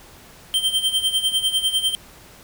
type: tone with tremolo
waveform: square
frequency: 3136 Hz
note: G7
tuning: in tune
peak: -16 dBFS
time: 0.54-1.95 s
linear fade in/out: 0 ms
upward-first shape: sine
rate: 10 Hz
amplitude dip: 75%
effects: pink hiss -46 dBFS RMS until 2.43 s